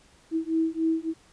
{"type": "beating tone pair", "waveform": "sine", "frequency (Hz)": [322.3, 325.8], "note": ["E4", "E4"], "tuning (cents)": [-39, -20], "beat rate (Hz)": 3.5, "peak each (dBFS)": -26, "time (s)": [0.31, 1.14], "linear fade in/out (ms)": 50, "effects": ["pink hiss -58 dBFS RMS until 1.32 s", "resampled to 22050 Hz"]}